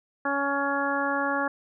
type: harmonic tone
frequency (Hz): 280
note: C#4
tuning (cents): +18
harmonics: 1 / 2 / 3 / 4 / 5 / 6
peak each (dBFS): -31 / -31 / -31 / -31 / -31 / -31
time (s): 0.25-1.48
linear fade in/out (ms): 5
effects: none